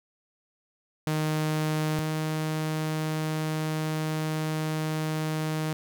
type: tone pair in turn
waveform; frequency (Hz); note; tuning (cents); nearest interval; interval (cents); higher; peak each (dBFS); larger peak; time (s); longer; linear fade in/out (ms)
sawtooth; 154.9 / 156.16; D#3 / D#3; -7 / +7; unison; 14; second; -21 / -23; first; 1.07-1.99 / 1.99-5.73; second; 0
effects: none